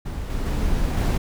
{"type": "noise with level steps", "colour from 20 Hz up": "brown", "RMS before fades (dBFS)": [-29, -25, -22, -19], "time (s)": [0.05, 1.18], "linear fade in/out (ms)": 10, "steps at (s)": [0.3, 0.46, 0.97], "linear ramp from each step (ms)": 2, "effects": []}